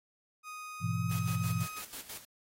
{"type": "tone with pitch glide", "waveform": "30% pulse", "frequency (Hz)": [1244.5, 1258.2], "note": ["D#6", "D#6"], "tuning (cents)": [0, 19], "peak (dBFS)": -39, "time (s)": [0.43, 1.83], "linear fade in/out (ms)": 50, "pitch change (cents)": 19, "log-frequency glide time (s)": [0.89, 0.95]}
{"type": "chord", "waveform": "sine", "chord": "E major", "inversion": "first", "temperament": "equal with one note detuned", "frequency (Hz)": [103.83, 123.47, 168.47], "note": ["G#2", "B2", "E3"], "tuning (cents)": [0, 0, 38], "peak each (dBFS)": -34, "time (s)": [0.8, 1.67], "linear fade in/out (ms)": 50}
{"type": "noise with tremolo", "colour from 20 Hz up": "white", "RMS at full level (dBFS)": -43, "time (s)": [1.11, 2.25], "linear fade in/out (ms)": 2, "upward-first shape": "square", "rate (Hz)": 6.1, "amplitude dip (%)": 70}
{"effects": ["AAC 48 kbps"]}